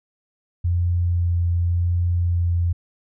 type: tone with vibrato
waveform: sine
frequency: 86.9 Hz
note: F2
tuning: 8 cents flat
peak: -17 dBFS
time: 0.64-2.73 s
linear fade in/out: 10 ms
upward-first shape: sine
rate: 0.9 Hz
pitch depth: 11 cents each way
effects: none